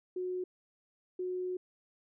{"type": "tone bursts at uneven times", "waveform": "sine", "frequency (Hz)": 365.3, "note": "F#4", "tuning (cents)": -22, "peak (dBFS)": -33, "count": 2, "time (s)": [[0.16, 0.44], [1.19, 1.57]], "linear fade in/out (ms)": 5, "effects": []}